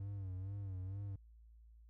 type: tone with vibrato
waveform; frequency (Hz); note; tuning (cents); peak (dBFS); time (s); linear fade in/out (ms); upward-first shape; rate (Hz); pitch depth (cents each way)
triangle; 96.5; G2; -27; -39; 0-1.16; 5; sine; 2.2; 81
effects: added 56 Hz sine -58 dBFS peak until 1.89 s